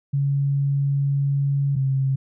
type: tone pair in turn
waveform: sine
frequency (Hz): 140 / 134.62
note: C#3 / C3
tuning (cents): +18 / +50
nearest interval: minor second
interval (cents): 68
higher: first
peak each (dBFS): -18 / -18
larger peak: neither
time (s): 0.13-1.76 / 1.76-2.16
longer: first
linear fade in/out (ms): 10
effects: none